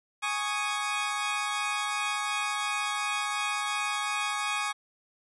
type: chord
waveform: 20% pulse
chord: Ab suspended fourth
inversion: none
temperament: equal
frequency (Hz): 830.6 / 1108.7 / 1244.5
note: Ab5 / Db6 / Eb6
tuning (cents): 0 / 0 / 0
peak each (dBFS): -28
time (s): 0.22-4.73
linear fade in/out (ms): 20
effects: resampled to 24000 Hz